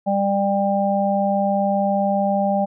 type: harmonic tone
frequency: 198.6 Hz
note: G3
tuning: 23 cents sharp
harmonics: 1 / 3 / 4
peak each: -21 / -21 / -21 dBFS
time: 0.06-2.66 s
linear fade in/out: 20 ms
effects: none